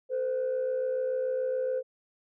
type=tone pair together; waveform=sine; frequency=447.1 / 514.1 Hz; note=A4 / C5; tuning=+28 / -31 cents; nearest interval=major second; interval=241 cents; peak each=-34 / -26 dBFS; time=0.09-1.83 s; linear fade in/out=50 ms; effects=tanh soft clip ceiling -23 dBFS